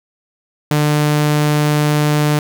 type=tone; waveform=sawtooth; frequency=149.3 Hz; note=D3; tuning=29 cents sharp; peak=-8 dBFS; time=0.71-2.39 s; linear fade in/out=2 ms; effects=8-bit